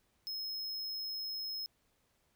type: tone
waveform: square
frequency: 5160 Hz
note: E8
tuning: 38 cents flat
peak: -38 dBFS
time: 0.27-1.66 s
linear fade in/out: 0 ms
effects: pink hiss -75 dBFS RMS until 2.35 s